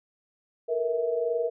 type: tone cluster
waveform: sine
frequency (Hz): 452.7 / 474.7 / 651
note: A4 / A#4 / E5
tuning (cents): +49 / +31 / -22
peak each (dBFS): -32 / -26 / -31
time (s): 0.68-1.5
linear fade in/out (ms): 20
effects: none